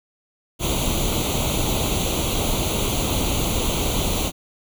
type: noise with comb filter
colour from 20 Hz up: pink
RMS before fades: -22 dBFS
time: 0.59-4.32 s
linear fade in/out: 50 ms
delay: 0.29 ms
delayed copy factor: +0.85
effects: none